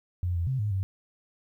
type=tone with pitch steps; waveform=sine; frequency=89 / 85.6 / 131.7 / 104.7 / 95.8 Hz; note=F2 / F2 / C3 / G#2 / G2; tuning=+33 / -34 / +12 / +15 / -39 cents; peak=-25 dBFS; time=0.23-0.83 s; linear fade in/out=0 ms; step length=120 ms; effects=11-bit